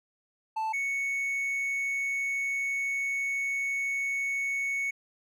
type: tone pair in turn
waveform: triangle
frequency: 880 / 2217 Hz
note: A5 / C#7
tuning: 0 / 0 cents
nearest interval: octave + major third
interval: 1600 cents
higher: second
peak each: -26 dBFS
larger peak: neither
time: 0.56-0.73 / 0.73-4.91 s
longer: second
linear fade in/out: 10 ms
effects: none